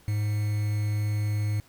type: tone with quantisation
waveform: triangle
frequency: 104.9 Hz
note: G#2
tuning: 18 cents sharp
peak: -22 dBFS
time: 0.08-1.6 s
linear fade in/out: 0 ms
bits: 7
effects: pink hiss -58 dBFS RMS until 1.68 s